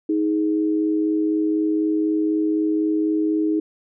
sine tone pair together, 314.8 / 418.8 Hz, D#4 / G#4, +20 / +15 cents, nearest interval perfect fourth, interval 495 cents, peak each -18 / -26 dBFS, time 0.09-3.6 s, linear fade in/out 5 ms, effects none

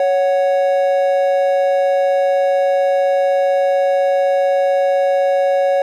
triangle tone pair together, 555.8 / 740 Hz, C#5 / F#5, +4 / 0 cents, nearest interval perfect fourth, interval 496 cents, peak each -11 / -17 dBFS, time 0-5.82 s, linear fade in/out 2 ms, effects none

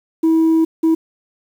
sine tone bursts at uneven times, 323.7 Hz, E4, 31 cents flat, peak -8 dBFS, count 2, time 0.23-0.65 / 0.83-0.95 s, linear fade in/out 10 ms, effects tanh soft clip ceiling -9 dBFS + 7-bit

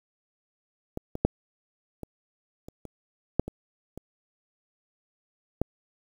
clicks, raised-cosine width 2 ms, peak -18 / -19 / -6 / -23 / -28 / -26 / -7 / -21 / -25 / -11 dBFS, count 10, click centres 0.974 / 1.154 / 1.25 / 2.033 / 2.685 / 2.853 / 3.396 / 3.48 / 3.976 / 5.616 s, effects 8-bit

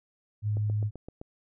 sine tone, 105.4 Hz, G#2, 26 cents sharp, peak -25 dBFS, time 0.42-0.91 s, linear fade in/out 50 ms
click train, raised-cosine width 2 ms, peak -27 dBFS, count 6, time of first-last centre 0.57-1.214 s, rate 7.76 Hz
effects none

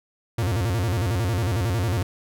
45% pulse tone with vibrato, 102.1 Hz, G#2, 29 cents flat, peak -21 dBFS, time 0.38-2.03 s, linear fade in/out 5 ms, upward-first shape square, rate 11 Hz, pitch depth 230 cents each way, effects none

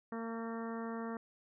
harmonic tone with a mistuned harmonic, 228.2 Hz, A#3, 37 cents flat, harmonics 1 / 2 / 3 / 4 / 5 / 6 / 7 / 8, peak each -40 / -44 / -49 / -50 / -49 / -52 / -56 / -54 dBFS, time 0.12-1.17 s, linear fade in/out 2 ms, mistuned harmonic 7, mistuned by -19 cents, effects none

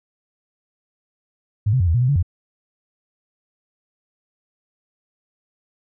sine tone with pitch steps, 104.4 / 130.1 / 89.7 / 81.2 / 121.4 / 126.3 / 142.4 / 88.5 Hz, G#2 / C3 / F2 / E2 / B2 / B2 / C#3 / F2, +10 / -9 / +47 / -26 / -29 / +39 / +47 / +23 cents, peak -14 dBFS, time 1.66-2.228 s, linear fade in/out 10 ms, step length 71 ms, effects none

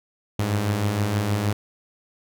sawtooth beating tone pair, 98 / 104.4 Hz, G2 / G#2, 0 / +10 cents, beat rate 6.4 Hz, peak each -25 / -18 dBFS, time 0.39-1.53 s, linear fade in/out 5 ms, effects none

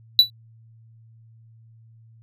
triangle tone with exponential decay, 3951 Hz, B7, in tune, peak -3 dBFS, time 0.19-0.3 s, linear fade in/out 1 ms, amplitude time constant 22 ms, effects tanh soft clip ceiling 0 dBFS + added 113 Hz sine -48 dBFS peak until 2.22 s

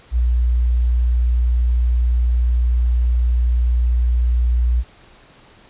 sine tone, 60 Hz, B1, 49 cents flat, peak -13 dBFS, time 0.11-4.84 s, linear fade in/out 50 ms, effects pink hiss -48 dBFS RMS until 5.69 s + resampled to 8000 Hz

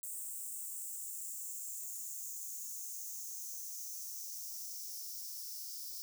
violet noise with high-pass filter sweep, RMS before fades -44 dBFS, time 0.03-6.02 s, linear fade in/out 0 ms, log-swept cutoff 8200 to 5100 Hz, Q 5.3, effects none

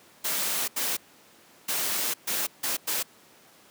white noise bursts at uneven times, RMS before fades -28 dBFS, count 6, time 0.24-0.68 / 0.76-0.97 / 1.68-2.14 / 2.27-2.47 / 2.63-2.77 / 2.87-3.03 s, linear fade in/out 10 ms, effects pink hiss -55 dBFS RMS until 3.7 s + high-pass 200 Hz 12 dB/octave

